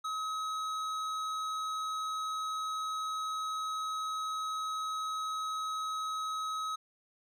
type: tone with hard clipping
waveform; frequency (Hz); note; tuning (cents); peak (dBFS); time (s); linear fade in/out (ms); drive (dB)
sine; 1276; D#6; +43; -35; 0.04-6.76; 10; 11
effects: none